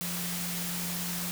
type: tone in noise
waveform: sine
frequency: 175.7 Hz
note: F3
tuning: 11 cents sharp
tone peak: -36 dBFS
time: 0.01-1.31 s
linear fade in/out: 0 ms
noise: white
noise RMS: -35 dBFS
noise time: 0.01-1.31 s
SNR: -4 dB
effects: none